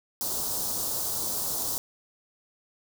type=band-stop noise; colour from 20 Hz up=white; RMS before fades=-30 dBFS; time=0.21-1.78 s; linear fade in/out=0 ms; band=1100 to 4400 Hz; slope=24 dB/octave; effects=none